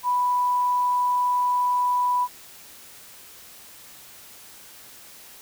sine tone, 987.8 Hz, B5, in tune, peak -19 dBFS, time 0.03-2.28 s, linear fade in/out 50 ms, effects white hiss -46 dBFS RMS until 5.41 s

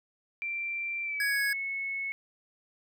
sine tone with pitch glide, 2355 to 2197 Hz, D7 to C#7, +4 to -16 cents, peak -31 dBFS, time 0.42-2.12 s, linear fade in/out 0 ms, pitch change -120 cents, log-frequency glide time 1.03-1.41 s
square tone, 1667 Hz, G#6, 6 cents sharp, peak -28 dBFS, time 1.2-1.53 s, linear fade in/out 2 ms
effects none

